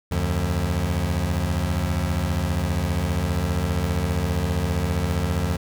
25% pulse beating tone pair, 74.8 / 89.8 Hz, D2 / F2, +32 / +49 cents, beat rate 15 Hz, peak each -21 / -20 dBFS, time 0.11-5.57 s, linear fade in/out 10 ms, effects none

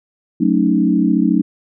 sine chord, D# half-diminished seventh, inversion first, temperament equal, 185 / 220 / 277.2 / 311.1 Hz, F#3 / A3 / C#4 / D#4, 0 / 0 / 0 / 0 cents, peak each -17 dBFS, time 0.4-1.42 s, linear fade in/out 10 ms, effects none

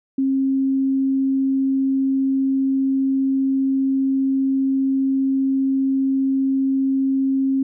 sine tone, 268.5 Hz, C4, 45 cents sharp, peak -16 dBFS, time 0.18-7.63 s, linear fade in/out 5 ms, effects none

